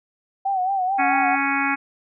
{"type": "tone with vibrato", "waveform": "sine", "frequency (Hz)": 760, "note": "F#5", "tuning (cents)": 46, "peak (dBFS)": -19, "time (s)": [0.45, 1.36], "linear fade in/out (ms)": 10, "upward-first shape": "sine", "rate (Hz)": 4.5, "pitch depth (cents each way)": 75}
{"type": "harmonic tone", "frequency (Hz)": 277.2, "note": "C#4", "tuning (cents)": 0, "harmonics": [1, 3, 4, 5, 6, 7, 8, 9], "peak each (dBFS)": [-26, -26, -29, -27, -27, -31, -26, -29], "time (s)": [0.98, 1.76], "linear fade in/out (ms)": 20}
{"effects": []}